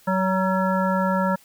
harmonic tone with a mistuned harmonic, 188.1 Hz, F#3, 29 cents sharp, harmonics 1 / 3 / 5 / 7 / 9, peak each -22 / -25 / -25 / -28 / -32 dBFS, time 0.07-1.36 s, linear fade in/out 10 ms, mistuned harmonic 7, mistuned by +48 cents, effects white hiss -54 dBFS RMS until 1.44 s

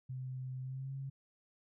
sine tone with pitch glide, 129.2 to 135.7 Hz, C3 to C#3, -21 to -36 cents, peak -39 dBFS, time 0.09-1.1 s, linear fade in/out 10 ms, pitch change +85 cents, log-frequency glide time 0.61-0.93 s, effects none

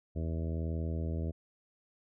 harmonic tone, 81.2 Hz, E2, 26 cents flat, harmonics 1 / 2 / 3 / 4 / 5 / 6 / 7 / 8, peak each -33 / -39 / -43 / -45 / -47 / -49 / -50 / -51 dBFS, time 0.15-1.32 s, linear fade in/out 20 ms, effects none

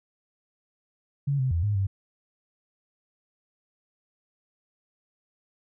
sine tone with pitch steps, 140.8 / 130.1 / 84 / 103.7 / 97.5 Hz, C#3 / C3 / E2 / G#2 / G2, +27 / -9 / +33 / -2 / -9 cents, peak -22 dBFS, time 1.27-1.87 s, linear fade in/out 10 ms, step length 120 ms, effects none

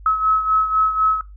sine beating tone pair, 1287 / 1291 Hz, E6 / E6, -42 / -37 cents, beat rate 4 Hz, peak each -16 / -22 dBFS, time 0.06-1.21 s, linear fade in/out 2 ms, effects noise-tail reverb RT60 0.2 s tail -18 dB re dry + added 50 Hz sine -37 dBFS peak until 1.36 s

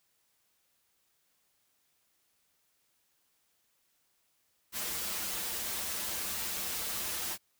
white noise with comb filter, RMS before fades -36 dBFS, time 4.72-7.38 s, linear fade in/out 50 ms, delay 7.3 ms, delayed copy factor -0.9, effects white hiss -74 dBFS RMS until 7.59 s

